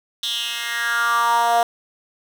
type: tone with high-pass filter sweep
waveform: 10% pulse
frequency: 234.7 Hz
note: A#3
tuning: 12 cents sharp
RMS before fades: -20 dBFS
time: 0.23-1.63 s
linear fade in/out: 2 ms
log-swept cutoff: 3600 to 660 Hz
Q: 4.7
effects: none

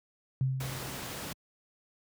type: tone with exponential decay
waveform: sine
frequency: 131.8 Hz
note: C3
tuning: 13 cents sharp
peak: -23 dBFS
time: 0.41-1.24 s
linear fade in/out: 0 ms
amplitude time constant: 180 ms
type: noise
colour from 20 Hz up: pink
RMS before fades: -39 dBFS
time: 0.6-1.33 s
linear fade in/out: 5 ms
effects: high-pass 80 Hz 12 dB/octave

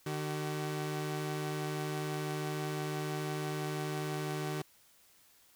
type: tone pair together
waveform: sawtooth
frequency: 151 / 380.5 Hz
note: D3 / F#4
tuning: +48 / +48 cents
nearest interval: octave + major third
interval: 1600 cents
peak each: -32 / -35 dBFS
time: 0.06-4.62 s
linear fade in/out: 5 ms
effects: white hiss -64 dBFS RMS until 5.55 s

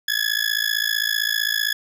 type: tone with amplitude modulation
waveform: 20% pulse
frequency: 1698 Hz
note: G#6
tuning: 38 cents sharp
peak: -11 dBFS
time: 0.08-1.73 s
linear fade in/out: 5 ms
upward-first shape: sine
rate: 55.5 Hz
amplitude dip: 95%
effects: none

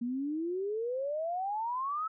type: exponential sweep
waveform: sine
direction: up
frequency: 233.1 to 1318 Hz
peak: -31 dBFS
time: 0.01-2.08 s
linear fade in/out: 10 ms
effects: none

